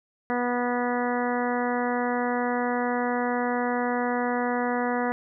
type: harmonic tone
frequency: 244.4 Hz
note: B3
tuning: 18 cents flat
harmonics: 1 / 2 / 3 / 4 / 5 / 6 / 7 / 8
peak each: -28 / -29 / -30 / -33 / -36 / -37 / -36 / -37 dBFS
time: 0.3-5.12 s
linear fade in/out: 0 ms
effects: none